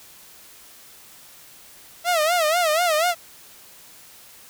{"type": "tone with vibrato", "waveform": "sawtooth", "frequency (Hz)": 659.3, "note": "E5", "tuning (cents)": 0, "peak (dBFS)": -14, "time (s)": [2.04, 3.15], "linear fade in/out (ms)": 50, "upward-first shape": "sine", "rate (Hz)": 4.1, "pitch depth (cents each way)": 150, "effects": ["white hiss -47 dBFS RMS until 4.49 s"]}